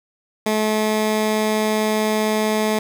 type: tone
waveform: 15% pulse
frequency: 215.5 Hz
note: A3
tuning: 36 cents flat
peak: -11 dBFS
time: 0.46-2.79 s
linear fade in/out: 5 ms
effects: none